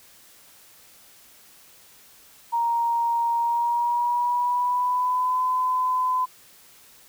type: tone with pitch glide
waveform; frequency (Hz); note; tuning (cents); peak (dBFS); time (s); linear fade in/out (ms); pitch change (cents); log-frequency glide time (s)
sine; 935 to 1013.8; A#5 to B5; +5 to +45; -20; 2.52-6.26; 20; +140; 3.38-5.41
effects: white hiss -52 dBFS RMS until 7.08 s